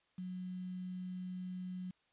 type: tone with quantisation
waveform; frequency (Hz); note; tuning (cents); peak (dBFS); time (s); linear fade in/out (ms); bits
sine; 182.9; F#3; -20; -40; 0.18-1.91; 5; 10
effects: white hiss -75 dBFS RMS until 2.12 s + resampled to 8000 Hz